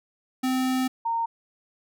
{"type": "tone pair in turn", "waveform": ["square", "sine"], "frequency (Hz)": [258.3, 920.5], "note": ["C4", "A#5"], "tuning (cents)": [-22, -22], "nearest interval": "octave + minor seventh", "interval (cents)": 2200, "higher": "second", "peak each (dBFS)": -23, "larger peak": "neither", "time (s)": [[0.43, 0.88], [1.05, 1.26]], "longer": "first", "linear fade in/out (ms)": 10, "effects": []}